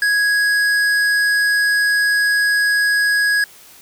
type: tone with hard clipping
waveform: sine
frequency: 1661.2 Hz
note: G#6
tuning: in tune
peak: -15 dBFS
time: 0.02-3.44 s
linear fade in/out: 2 ms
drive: 11 dB
effects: white hiss -44 dBFS RMS until 3.81 s